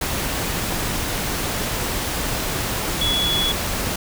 sine tone in noise, 3383 Hz, G#7, 31 cents sharp, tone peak -19 dBFS, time 3.01-3.52 s, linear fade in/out 5 ms, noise pink, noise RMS -24 dBFS, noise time 0.01-3.96 s, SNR +2 dB, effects none

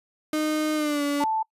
35% pulse tone with pitch glide, 307.6 to 287 Hz, D#4 to D4, -20 to -40 cents, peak -21 dBFS, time 0.33-1.24 s, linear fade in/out 2 ms, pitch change -120 cents, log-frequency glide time 0.75-1.03 s
sine tone, 880 Hz, A5, in tune, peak -22 dBFS, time 1.2-1.43 s, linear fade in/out 10 ms
effects noise-tail reverb RT60 0.1 s tail -23 dB re dry + resampled to 32000 Hz

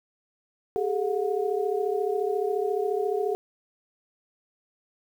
sine tone cluster, 397.2 / 431.5 / 723 Hz, G4 / A4 / F#5, +23 / -34 / -40 cents, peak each -27 / -27 / -32 dBFS, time 0.76-3.35 s, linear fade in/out 0 ms, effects 9-bit

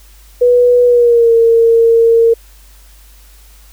sine tone with pitch glide, 489.4 to 459.3 Hz, B4 to A#4, -16 to -26 cents, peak -5 dBFS, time 0.41-2.34 s, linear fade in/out 10 ms, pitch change -110 cents, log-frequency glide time 0.85-1.33 s, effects added 50 Hz sine -39 dBFS peak until 3.72 s + white hiss -46 dBFS RMS until 3.72 s

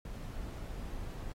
brown noise, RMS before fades -41 dBFS, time 0.05-1.32 s, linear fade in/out 2 ms, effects AAC 48 kbps

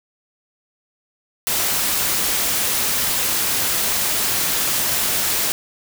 white noise, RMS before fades -20 dBFS, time 1.47-5.52 s, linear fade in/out 0 ms, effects none

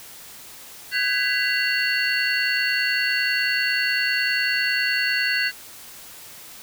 sine tone cluster, 1518 / 1648 / 1997 / 2765 / 4427 Hz, F#6 / G#6 / B6 / F7 / C#8, +44 / -14 / +19 / -18 / -3 cents, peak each -26 dBFS, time 0.91-5.52 s, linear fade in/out 50 ms, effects white hiss -42 dBFS RMS until 6.62 s

